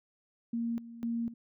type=tone with tremolo; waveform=sine; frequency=232.7 Hz; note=A#3; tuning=3 cents flat; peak=-30 dBFS; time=0.53-1.34 s; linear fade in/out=5 ms; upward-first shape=square; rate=2 Hz; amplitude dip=80%; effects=none